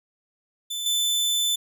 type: tone with level steps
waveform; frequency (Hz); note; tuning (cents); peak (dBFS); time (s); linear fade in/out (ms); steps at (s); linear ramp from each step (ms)
sawtooth; 3520; A7; 0; -25 / -18; 0.7-1.56; 10; 0.86; 2
effects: none